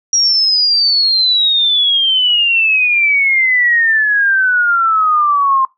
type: exponential sweep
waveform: sine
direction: down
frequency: 5700 to 1052 Hz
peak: -9 dBFS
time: 0.13-5.65 s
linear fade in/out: 2 ms
effects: noise-tail reverb RT60 0.2 s tail -21 dB re dry